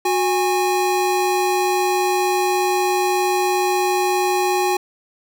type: tone pair together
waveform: square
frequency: 365.4 / 820.3 Hz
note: F#4 / G#5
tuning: -22 / -22 cents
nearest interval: octave + major second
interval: 1400 cents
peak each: -20 dBFS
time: 0.05-4.77 s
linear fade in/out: 5 ms
effects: none